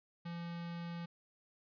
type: tone with notch filter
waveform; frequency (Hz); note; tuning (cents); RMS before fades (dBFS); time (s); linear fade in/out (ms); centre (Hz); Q
square; 170.7; F3; -39; -43; 0.25-1.06; 10; 430; 1.5
effects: resampled to 11025 Hz